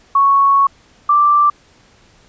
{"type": "tone pair in turn", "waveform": "sine", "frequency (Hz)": [1108.7, 1174.6], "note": ["C#6", "D6"], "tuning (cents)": [0, 0], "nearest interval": "minor second", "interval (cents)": 100, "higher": "second", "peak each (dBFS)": -8, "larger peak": "neither", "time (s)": [[0.15, 0.67], [1.09, 1.5]], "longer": "first", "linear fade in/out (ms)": 5, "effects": ["pink hiss -50 dBFS RMS until 2.28 s", "resampled to 16000 Hz"]}